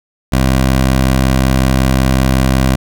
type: tone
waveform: 15% pulse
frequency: 65.41 Hz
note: C2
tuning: in tune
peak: -3 dBFS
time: 0.32-2.76 s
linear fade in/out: 10 ms
effects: none